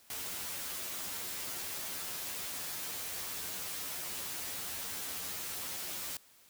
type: noise with comb filter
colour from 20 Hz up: white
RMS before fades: -40 dBFS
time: 0.1-6.17 s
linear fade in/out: 2 ms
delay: 11 ms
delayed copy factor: +0.95
effects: white hiss -62 dBFS RMS until 6.49 s